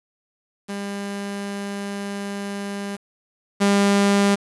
sawtooth tone pair in turn, 200.5 / 200.5 Hz, G3 / G3, +39 / +39 cents, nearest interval unison, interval 0 cents, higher neither, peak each -23 / -11 dBFS, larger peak second, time 0.68-2.97 / 3.6-4.36 s, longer first, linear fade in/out 20 ms, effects resampled to 24000 Hz + 7-bit

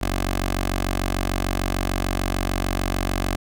10% pulse tone with notch filter, 46.71 Hz, F#1, 17 cents sharp, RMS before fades -24 dBFS, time 0.01-3.36 s, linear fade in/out 10 ms, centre 150 Hz, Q 0.71, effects none

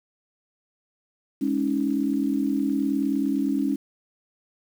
sine chord, Ab suspended fourth, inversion none, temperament equal with one note detuned, 207.7 / 277.2 / 316.4 Hz, Ab3 / Db4 / Eb4, 0 / 0 / +29 cents, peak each -28 / -23 / -28 dBFS, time 1.41-3.76 s, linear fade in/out 10 ms, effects 8-bit

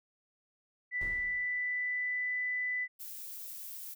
sine tone with pitch glide, 1980 to 1993.8 Hz, B6 to B6, +4 to +16 cents, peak -31 dBFS, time 0.91-2.88 s, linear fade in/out 50 ms, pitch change +12 cents, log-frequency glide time 1.11-2.42 s
brown noise with exponential decay, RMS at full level -41 dBFS, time 1.01-1.75 s, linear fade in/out 2 ms, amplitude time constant 160 ms
violet noise, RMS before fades -44 dBFS, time 2.99-3.95 s, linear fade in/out 20 ms
effects none

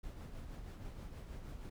brown noise with tremolo, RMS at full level -45 dBFS, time 0.03-1.7 s, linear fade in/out 10 ms, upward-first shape triangle, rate 6.3 Hz, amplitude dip 50%, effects none

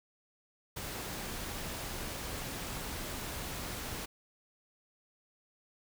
pink noise, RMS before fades -40 dBFS, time 0.76-4.06 s, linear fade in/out 10 ms, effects none

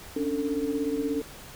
sine tone cluster, 275.8 / 292.5 / 448.2 Hz, C#4 / D4 / A4, -9 / -7 / +32 cents, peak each -30 dBFS, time 0.16-1.22 s, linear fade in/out 5 ms, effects pink hiss -45 dBFS RMS until 1.55 s

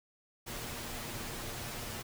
pink noise with comb filter, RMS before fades -41 dBFS, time 0.46-2.03 s, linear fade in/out 20 ms, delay 8.5 ms, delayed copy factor +0.5, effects none

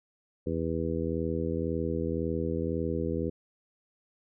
harmonic tone, 81.9 Hz, E2, 11 cents flat, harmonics 1 / 2 / 3 / 4 / 5 / 6, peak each -35 / -35 / -35 / -35 / -35 / -35 dBFS, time 0.46-3.3 s, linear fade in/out 10 ms, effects none

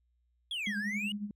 triangle exponential two-way sweep, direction down then up, 3437 to 1568 to 2949 Hz, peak -32 dBFS, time 0.51-1.12 s, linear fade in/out 2 ms, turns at 0.77 s
sine tone with exponential decay, 3290 Hz, G#7, 17 cents flat, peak -32 dBFS, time 0.66-0.77 s, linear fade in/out 5 ms, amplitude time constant 23 ms
sine tone with tremolo, 206.3 Hz, G#3, 11 cents flat, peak -32 dBFS, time 0.67-1.31 s, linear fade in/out 2 ms, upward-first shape sine, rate 11 Hz, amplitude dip 70%
effects added 60 Hz sine -70 dBFS peak until 1.35 s

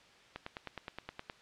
click train, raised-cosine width 0.3 ms, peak -24 dBFS, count 10, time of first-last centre 0.36-1.298 s, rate 9.59 Hz, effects white hiss -60 dBFS RMS until 1.41 s + low-pass 4000 Hz 12 dB/octave

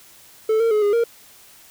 triangle tone with pitch steps, 438.2 / 458 / 424.4 / 410.1 / 466.2 Hz, A4 / A#4 / G#4 / G#4 / A#4, -7 / -31 / +38 / -22 / 0 cents, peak -13 dBFS, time 0.49-1.04 s, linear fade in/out 5 ms, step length 110 ms, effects white hiss -48 dBFS RMS until 1.7 s

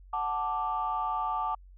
sine chord, D major, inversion first, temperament equal, 740 / 880 / 1174.7 Hz, F#5 / A5 / D6, 0 / 0 / 0 cents, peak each -34 / -31 / -31 dBFS, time 0.13-1.55 s, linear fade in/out 5 ms, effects tanh soft clip ceiling -20 dBFS + added 46 Hz sine -49 dBFS peak until 1.77 s

